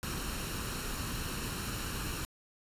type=noise with comb filter; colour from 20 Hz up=pink; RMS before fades=-37 dBFS; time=0.03-2.25 s; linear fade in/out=0 ms; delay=0.72 ms; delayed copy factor=+0.55; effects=resampled to 32000 Hz